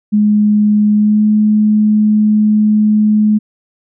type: tone with pitch glide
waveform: sine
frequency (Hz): 209.6 to 212.5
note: G#3 to G#3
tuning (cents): +16 to +40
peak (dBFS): -7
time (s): 0.12-3.39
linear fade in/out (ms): 20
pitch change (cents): +24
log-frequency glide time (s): 0.95-1.24
effects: none